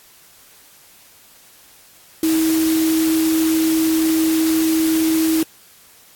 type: tone in noise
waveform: sine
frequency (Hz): 320.5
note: E4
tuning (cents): -49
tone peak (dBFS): -14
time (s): 2.23-5.43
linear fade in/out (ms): 2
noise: white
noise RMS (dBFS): -26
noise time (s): 2.23-5.43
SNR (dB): +9
effects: white hiss -48 dBFS RMS until 6.15 s + AAC 64 kbps